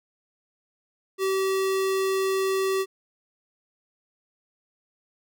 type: tone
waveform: square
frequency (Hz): 384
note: G4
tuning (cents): -36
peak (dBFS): -23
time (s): 1.18-2.86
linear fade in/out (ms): 50
effects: none